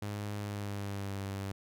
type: tone with pitch glide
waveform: sawtooth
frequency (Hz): 103.2 to 98.14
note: G#2 to G2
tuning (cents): -10 to +2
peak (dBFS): -32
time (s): 0.02-1.52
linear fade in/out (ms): 5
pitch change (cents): -88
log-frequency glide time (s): 0.4-1.21
effects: none